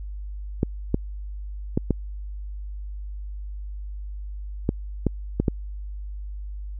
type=clicks; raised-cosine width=3 ms; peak=-7 dBFS; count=8; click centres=0.631 / 0.944 / 1.775 / 1.907 / 4.691 / 5.067 / 5.4 / 5.482 s; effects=added 50 Hz sine -31 dBFS peak until 6.79 s